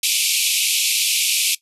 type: band-pass noise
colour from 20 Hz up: pink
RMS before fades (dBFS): -19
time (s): 0.03-1.55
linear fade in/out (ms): 5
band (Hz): 2300 to 13000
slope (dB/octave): 96
effects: noise-tail reverb RT60 0.1 s tail -18 dB re dry